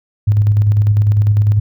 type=tone with tremolo; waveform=sine; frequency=103.83 Hz; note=G#2; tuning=in tune; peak=-7 dBFS; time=0.27-1.6 s; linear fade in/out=10 ms; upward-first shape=square; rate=10 Hz; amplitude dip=35%; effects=none